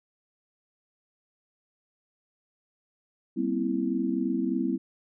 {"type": "chord", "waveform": "sine", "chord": "C dominant seventh", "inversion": "second", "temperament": "equal with one note detuned", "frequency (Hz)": [196, 238.4, 261.6, 329.6], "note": ["G3", "Bb3", "C4", "E4"], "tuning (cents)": [0, 39, 0, 0], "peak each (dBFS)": [-32, -31, -29, -30], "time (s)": [3.36, 4.78], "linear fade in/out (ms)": 20, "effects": []}